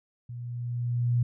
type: tone with level ramp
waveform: sine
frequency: 120.7 Hz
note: B2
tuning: 39 cents flat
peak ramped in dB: -36 to -20 dBFS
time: 0.29-1.23 s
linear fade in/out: 5 ms
effects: none